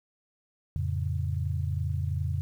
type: chord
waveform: sine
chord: F augmented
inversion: none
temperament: equal with one note detuned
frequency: 87.31 / 110 / 139.56 Hz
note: F2 / A2 / C#3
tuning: 0 / 0 / +12 cents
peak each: -29 / -34 / -32 dBFS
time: 0.76-2.41 s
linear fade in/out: 0 ms
effects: 10-bit